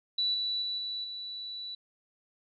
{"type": "tone with level steps", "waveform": "sine", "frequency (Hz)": 3951, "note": "B7", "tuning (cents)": 0, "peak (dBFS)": [-26, -29, -31, -33, -37], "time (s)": [0.18, 1.75], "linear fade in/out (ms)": 5, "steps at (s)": [0.34, 0.62, 0.78, 1.04], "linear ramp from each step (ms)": 2, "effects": []}